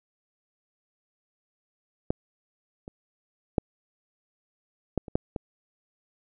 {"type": "clicks", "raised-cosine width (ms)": 2, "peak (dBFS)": [-11, -26, -8, -11, -26, -9, -17], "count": 7, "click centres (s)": [2.105, 2.879, 3.582, 4.977, 5.082, 5.155, 5.362], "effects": []}